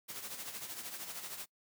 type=noise with tremolo; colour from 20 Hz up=white; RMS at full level=-42 dBFS; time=0.08-1.46 s; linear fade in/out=20 ms; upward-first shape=sine; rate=13 Hz; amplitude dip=55%; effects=noise-tail reverb RT60 0.1 s tail -23 dB re dry + high-pass 100 Hz 12 dB/octave